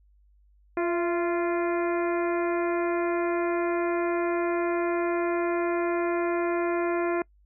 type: harmonic tone with a mistuned harmonic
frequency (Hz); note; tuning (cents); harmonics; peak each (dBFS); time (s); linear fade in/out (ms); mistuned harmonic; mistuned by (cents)
347; F4; -11; 1 / 2 / 3 / 4 / 5 / 6 / 7; -25 / -31 / -35 / -37 / -39 / -41 / -42; 0.77-7.22; 2; 2; -45
effects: noise-tail reverb RT60 0.1 s tail -25 dB re dry + added 50 Hz sine -57 dBFS peak until 7.45 s